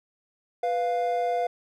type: tone pair together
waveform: triangle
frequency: 493.9 / 698.5 Hz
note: B4 / F5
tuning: 0 / 0 cents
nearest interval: tritone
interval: 600 cents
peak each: -26 / -23 dBFS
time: 0.63-1.47 s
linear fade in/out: 5 ms
effects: none